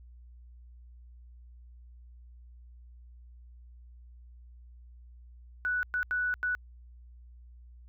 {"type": "tone bursts at uneven times", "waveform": "sine", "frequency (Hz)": 1480, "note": "F#6", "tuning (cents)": 0, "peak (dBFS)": -27, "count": 4, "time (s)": [[5.65, 5.83], [5.94, 6.03], [6.11, 6.34], [6.43, 6.55]], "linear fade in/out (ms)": 0, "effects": ["added 60 Hz sine -49 dBFS peak until 7.88 s"]}